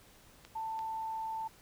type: clicks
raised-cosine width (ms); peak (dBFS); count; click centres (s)
0.2; -32; 2; 0.45 / 0.791
type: tone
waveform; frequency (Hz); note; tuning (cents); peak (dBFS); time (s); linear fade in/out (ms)
sine; 888; A5; +16; -35; 0.55-1.48; 10
effects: pink hiss -60 dBFS RMS until 1.61 s